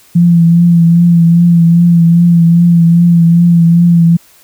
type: tone with vibrato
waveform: sine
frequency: 170 Hz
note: F3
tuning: 46 cents flat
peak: -3 dBFS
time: 0.15-4.17 s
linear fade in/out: 10 ms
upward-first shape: triangle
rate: 2.5 Hz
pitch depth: 37 cents each way
effects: white hiss -44 dBFS RMS until 4.43 s